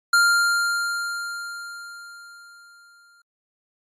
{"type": "tone with exponential decay", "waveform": "square", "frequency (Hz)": 1396.9, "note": "F6", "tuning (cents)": 0, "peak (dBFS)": -14, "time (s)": [0.13, 3.22], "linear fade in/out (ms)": 5, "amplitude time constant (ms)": 670, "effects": ["low-pass 11000 Hz 12 dB/octave", "AAC 64 kbps"]}